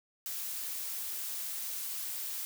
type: noise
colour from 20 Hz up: blue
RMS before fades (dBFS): -38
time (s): 0.26-2.45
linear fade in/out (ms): 0
effects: none